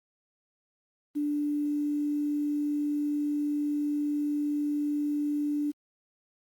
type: tone with quantisation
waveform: sine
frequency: 293.7 Hz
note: D4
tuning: in tune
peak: -26 dBFS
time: 1.15-5.72 s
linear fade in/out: 20 ms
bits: 9
effects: Opus 32 kbps